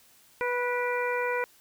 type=harmonic tone with a mistuned harmonic; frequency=490.5 Hz; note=B4; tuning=12 cents flat; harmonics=1 / 2 / 3 / 4 / 5; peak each=-29 / -32 / -34 / -35 / -36 dBFS; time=0.41-1.44 s; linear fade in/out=0 ms; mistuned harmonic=5; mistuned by=-52 cents; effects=white hiss -59 dBFS RMS until 1.6 s